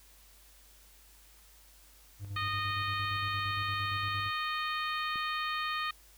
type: tone with tremolo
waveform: triangle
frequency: 100 Hz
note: G2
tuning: 35 cents sharp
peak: -34 dBFS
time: 2.19-4.31 s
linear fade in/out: 50 ms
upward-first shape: square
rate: 8.7 Hz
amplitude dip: 50%
type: harmonic tone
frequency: 617 Hz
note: D#5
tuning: 15 cents flat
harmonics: 2 / 3 / 4 / 5 / 6 / 7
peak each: -34 / -38 / -40 / -42 / -44 / -45 dBFS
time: 2.36-5.91 s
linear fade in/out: 5 ms
type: click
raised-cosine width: 3 ms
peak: -36 dBFS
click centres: 5.158 s
effects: added 50 Hz sine -60 dBFS peak until 6.17 s + white hiss -60 dBFS RMS until 6.17 s